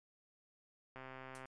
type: click train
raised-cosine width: 0.5 ms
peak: -35 dBFS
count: 66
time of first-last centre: 0.96-1.456 s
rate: 131 Hz
type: noise with exponential decay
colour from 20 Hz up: blue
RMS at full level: -49 dBFS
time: 1.35-1.47 s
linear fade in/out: 0 ms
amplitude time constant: 25 ms
effects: resampled to 22050 Hz